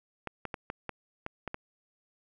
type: clicks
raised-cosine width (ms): 0.5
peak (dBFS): -20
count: 8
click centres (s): 0.273 / 0.453 / 0.542 / 0.701 / 0.893 / 1.264 / 1.477 / 1.544
effects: none